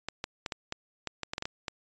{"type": "clicks", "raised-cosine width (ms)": 0.2, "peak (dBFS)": -16, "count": 12, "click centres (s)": [0.086, 0.241, 0.462, 0.522, 0.724, 1.073, 1.233, 1.335, 1.381, 1.424, 1.455, 1.682], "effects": ["resampled to 16000 Hz"]}